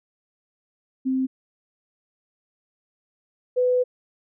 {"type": "tone pair in turn", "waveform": "sine", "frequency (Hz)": [261.6, 499.6], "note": ["C4", "B4"], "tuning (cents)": [0, 20], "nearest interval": "major seventh", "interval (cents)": 1120, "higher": "second", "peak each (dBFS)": [-20, -17], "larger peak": "second", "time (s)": [[1.05, 1.27], [3.56, 3.84]], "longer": "second", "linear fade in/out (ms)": 20, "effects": []}